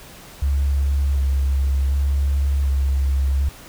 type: tone with vibrato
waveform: sine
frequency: 68.9 Hz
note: C#2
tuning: 10 cents flat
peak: -15 dBFS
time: 0.42-3.49 s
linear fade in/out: 5 ms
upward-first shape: square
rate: 0.67 Hz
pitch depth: 20 cents each way
effects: tanh soft clip ceiling -11 dBFS + pink hiss -42 dBFS RMS until 3.68 s